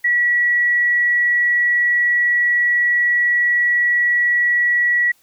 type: tone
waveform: sine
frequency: 1934 Hz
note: B6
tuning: 37 cents flat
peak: -13 dBFS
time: 0.04-5.12 s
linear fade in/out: 10 ms
effects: white hiss -57 dBFS RMS until 5.22 s